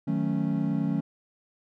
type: chord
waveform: triangle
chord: D# half-diminished seventh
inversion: none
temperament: equal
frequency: 155.56 / 185 / 220 / 277.2 Hz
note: D#3 / F#3 / A3 / C#4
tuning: 0 / 0 / 0 / 0 cents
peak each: -28 dBFS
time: 0.07-1.01 s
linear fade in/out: 10 ms
effects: none